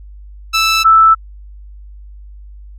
15% pulse / sine tone pair in turn, 1318.5 / 1318.5 Hz, E6 / E6, 0 / 0 cents, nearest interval unison, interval 0 cents, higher neither, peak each -4 dBFS, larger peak neither, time 0.53-0.84 / 0.84-1.15 s, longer neither, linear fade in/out 20 ms, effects added 50 Hz sine -32 dBFS peak until 2.78 s + low-pass 10000 Hz 12 dB/octave

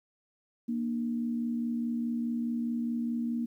sine tone pair together, 235.2 / 300 Hz, A#3 / D4, +16 / +37 cents, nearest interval major third, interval 421 cents, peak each -29 / -39 dBFS, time 0.68-3.46 s, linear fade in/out 10 ms, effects 11-bit

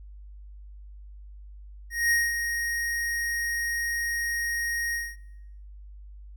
square tone with ADSR envelope, 1871 Hz, A#6, 6 cents sharp, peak -20 dBFS, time 1.9-5.17 s, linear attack 210 ms, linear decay 210 ms, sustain -7 dB, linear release 230 ms, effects noise-tail reverb RT60 1.0 s tail -24 dB re dry + added 50 Hz sine -42 dBFS peak until 6.36 s

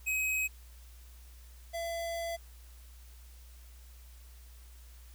square tone pair in turn, 2537 / 673.3 Hz, D#7 / E5, +33 / +36 cents, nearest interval octave + major seventh, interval 2297 cents, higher first, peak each -30 / -35 dBFS, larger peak first, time 0.06-0.48 / 1.73-2.37 s, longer second, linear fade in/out 20 ms, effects added 60 Hz sine -50 dBFS peak until 5.14 s + white hiss -61 dBFS RMS until 5.14 s

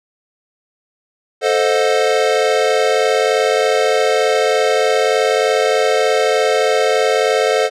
square chord, A diminished seventh, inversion none, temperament equal with one note detuned, 440 / 523.3 / 622.3 / 721.8 Hz, A4 / C5 / Eb5 / Gb5, 0 / 0 / 0 / -43 cents, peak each -17 / -18 / -20 / -21 dBFS, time 1.41-7.7 s, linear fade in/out 50 ms, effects low-pass 7000 Hz 12 dB/octave

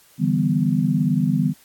sine chord, E minor seventh, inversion third, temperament equal, 146.83 / 164.81 / 196 / 246.9 Hz, D3 / E3 / G3 / B3, 0 / 0 / 0 / 0 cents, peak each -22 dBFS, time 0.18-1.54 s, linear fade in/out 50 ms, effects white hiss -53 dBFS RMS until 1.64 s + AAC 64 kbps

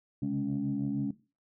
sine tone cluster, 134.1 / 140.5 / 208.6 / 279.9 Hz, C3 / C#3 / G#3 / C#4, +43 / +24 / +8 / +17 cents, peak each -36 / -38 / -32 / -31 dBFS, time 0.22-1.11 s, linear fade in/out 5 ms, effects noise-tail reverb RT60 0.3 s tail -17 dB re dry + tanh soft clip ceiling -22 dBFS

